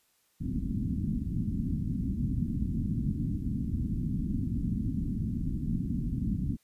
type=low-pass noise; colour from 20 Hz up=white; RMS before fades=-31 dBFS; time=0.4-6.57 s; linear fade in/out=20 ms; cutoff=260 Hz; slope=48 dB/octave; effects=white hiss -70 dBFS RMS until 6.63 s + resampled to 32000 Hz